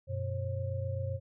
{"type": "tone cluster", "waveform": "sine", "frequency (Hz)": [94.2, 121.9, 538], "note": ["F#2", "B2", "C5"], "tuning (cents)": [32, -22, 48], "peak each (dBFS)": [-34, -37, -39], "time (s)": [0.07, 1.2], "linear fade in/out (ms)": 50, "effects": []}